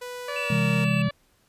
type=tone with pitch glide; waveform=sawtooth; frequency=493.9 to 466.2 Hz; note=B4 to A#4; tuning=0 to 0 cents; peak=-30 dBFS; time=0.01-0.85 s; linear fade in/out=10 ms; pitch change=-100 cents; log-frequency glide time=0.4-0.58 s
type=harmonic tone; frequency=576 Hz; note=D5; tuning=34 cents flat; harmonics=1 / 2 / 3 / 4 / 5 / 6 / 7 / 8; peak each=-33 / -36 / -37 / -41 / -43 / -45 / -45 / -49 dBFS; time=0.28-1.11 s; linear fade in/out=5 ms
type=tone; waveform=triangle; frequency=2666 Hz; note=E7; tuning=19 cents sharp; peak=-27 dBFS; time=0.36-1.02 s; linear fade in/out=2 ms
type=chord; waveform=sine; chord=C augmented; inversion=none; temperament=equal with one note detuned; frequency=130.81 / 164.81 / 203.4 Hz; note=C3 / E3 / G#3; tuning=0 / 0 / -36 cents; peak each=-25 dBFS; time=0.5-1.09 s; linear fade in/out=5 ms
effects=pink hiss -64 dBFS RMS until 1.48 s + resampled to 32000 Hz